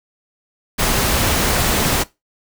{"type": "noise", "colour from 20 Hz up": "pink", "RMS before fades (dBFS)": -17, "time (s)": [0.78, 2.04], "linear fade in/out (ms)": 20, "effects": ["noise-tail reverb RT60 0.2 s tail -19 dB re dry"]}